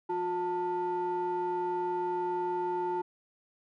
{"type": "ring-modulated tone", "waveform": "triangle", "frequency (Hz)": 265.2, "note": "C4", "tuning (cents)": 23, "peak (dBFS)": -24, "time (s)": [0.09, 3.02], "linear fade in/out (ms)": 10, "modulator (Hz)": 624, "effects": []}